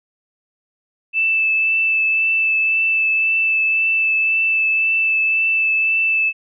sine tone with vibrato, 2637 Hz, E7, in tune, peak -14 dBFS, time 1.13-6.33 s, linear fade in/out 50 ms, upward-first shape triangle, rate 1.9 Hz, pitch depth 14 cents each way, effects none

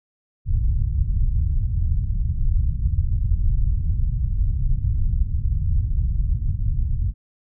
pink low-pass noise, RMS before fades -20 dBFS, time 0.45-7.14 s, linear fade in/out 50 ms, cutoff 110 Hz, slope 24 dB/octave, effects none

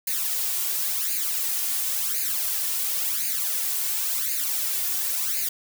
blue noise with flanger, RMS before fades -26 dBFS, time 0.07-5.49 s, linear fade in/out 5 ms, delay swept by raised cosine 0.44 to 2.84 ms, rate 0.94 Hz, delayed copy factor +0.75, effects none

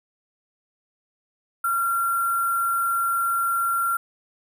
sine tone with sample-and-hold, 1373 Hz, F6, 30 cents flat, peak -20 dBFS, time 1.64-3.97 s, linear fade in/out 5 ms, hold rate 11025 Hz, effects none

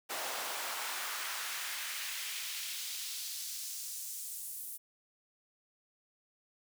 pink noise with high-pass filter sweep, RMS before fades -40 dBFS, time 0.09-4.78 s, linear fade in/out 20 ms, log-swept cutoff 620 to 11000 Hz, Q 1.1, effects none

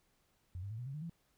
sine tone with pitch steps, 89.9 / 99.75 / 110.68 / 122.81 / 136.26 / 151.19 / 167.76 Hz, F#2 / G2 / A2 / B2 / C#3 / D#3 / E3, -49 / +31 / +11 / -9 / -29 / -49 / +31 cents, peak -40 dBFS, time 0.55-1.096 s, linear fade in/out 0 ms, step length 78 ms, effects pink hiss -75 dBFS RMS until 1.37 s

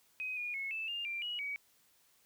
sine tone with pitch steps, 2518 / 2439 / 2186 / 2634 / 2809 / 2369 / 2910 / 2265 Hz, D#7 / D#7 / C#7 / E7 / F7 / D7 / F#7 / C#7, +20 / -35 / -25 / -2 / +9 / +14 / -29 / +37 cents, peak -36 dBFS, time 0.2-1.56 s, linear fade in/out 0 ms, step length 170 ms, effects white hiss -69 dBFS RMS until 2.25 s

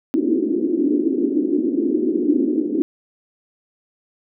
white band-pass noise, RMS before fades -19 dBFS, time 0.14-2.82 s, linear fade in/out 0 ms, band 260 to 350 Hz, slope 48 dB/octave, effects none

